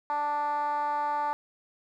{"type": "tone with band-pass filter", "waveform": "10% pulse", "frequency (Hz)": 293.7, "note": "D4", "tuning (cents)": 0, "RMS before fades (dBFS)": -29, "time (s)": [0.1, 1.33], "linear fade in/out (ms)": 0, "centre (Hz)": 940, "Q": 6.2, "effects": []}